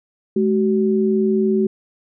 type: tone pair together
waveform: sine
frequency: 212.6 / 378.6 Hz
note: G#3 / F#4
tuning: +41 / +40 cents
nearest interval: minor seventh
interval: 999 cents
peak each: -17 dBFS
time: 0.36-1.67 s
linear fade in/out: 5 ms
effects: none